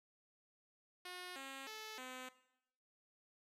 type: tone with pitch steps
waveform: 5% pulse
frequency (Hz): 361 / 270.2 / 434.9 / 255.8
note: F#4 / C#4 / A4 / C4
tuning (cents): -43 / -44 / -20 / -39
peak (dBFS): -36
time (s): 1.05-2.29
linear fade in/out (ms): 5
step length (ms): 310
effects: noise-tail reverb RT60 0.8 s tail -17 dB re dry + low-pass 12000 Hz 12 dB/octave